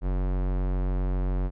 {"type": "tone with low-pass filter", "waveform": "square", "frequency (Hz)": 46.25, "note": "F#1", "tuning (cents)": 0, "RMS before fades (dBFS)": -26, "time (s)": [0.01, 1.51], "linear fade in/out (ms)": 50, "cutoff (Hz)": 1200, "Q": 0.51, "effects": []}